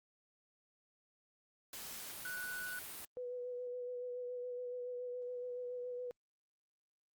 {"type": "noise", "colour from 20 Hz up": "white", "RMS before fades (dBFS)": -47, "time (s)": [1.73, 3.05], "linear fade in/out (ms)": 2}
{"type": "tone", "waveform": "triangle", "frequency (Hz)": 1480, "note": "F#6", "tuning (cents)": 0, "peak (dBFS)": -39, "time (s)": [2.25, 2.79], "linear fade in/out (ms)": 2}
{"type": "tone with vibrato", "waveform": "sine", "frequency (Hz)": 493.9, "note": "B4", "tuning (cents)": 0, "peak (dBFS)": -40, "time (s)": [3.17, 6.11], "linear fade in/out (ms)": 0, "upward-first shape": "sine", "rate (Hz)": 7.1, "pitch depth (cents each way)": 20}
{"effects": ["Opus 48 kbps"]}